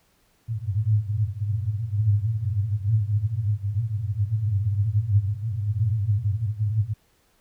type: band-pass noise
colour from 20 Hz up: pink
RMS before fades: -24 dBFS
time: 0.48-6.94 s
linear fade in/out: 10 ms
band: 100 to 110 Hz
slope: 96 dB/octave
effects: pink hiss -64 dBFS RMS until 7.4 s